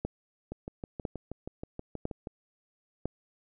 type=two click trains; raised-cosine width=2 ms; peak=-18 / -24 dBFS; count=4 / 12; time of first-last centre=0.05-3.056 / 0.52-2.272 s; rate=0.998 / 6.28 Hz; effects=none